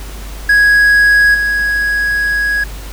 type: tone with level steps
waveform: triangle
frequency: 1661.2 Hz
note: G#6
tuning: in tune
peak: -4 / -10 dBFS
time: 0.49-2.64 s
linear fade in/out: 5 ms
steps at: 1.34 s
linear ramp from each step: 10 ms
effects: added 50 Hz sine -25 dBFS peak until 2.92 s + pink hiss -33 dBFS RMS until 2.92 s